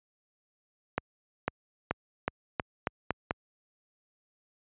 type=accelerating click train; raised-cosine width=0.5 ms; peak=-12 dBFS; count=8; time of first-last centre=0.98-3.309 s; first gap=500 ms; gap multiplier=0.86; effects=high-pass 60 Hz 12 dB/octave + resampled to 8000 Hz